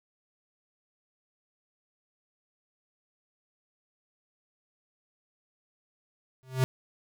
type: tone with exponential growth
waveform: square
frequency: 130.1 Hz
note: C3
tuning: 9 cents flat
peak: -19 dBFS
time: 6.43-6.64 s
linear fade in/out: 0 ms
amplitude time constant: 44 ms
effects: none